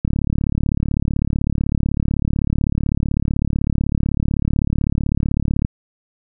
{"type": "click train", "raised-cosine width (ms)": 5, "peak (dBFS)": -6, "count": 202, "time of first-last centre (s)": [0.05, 5.649], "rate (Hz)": 35.9, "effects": []}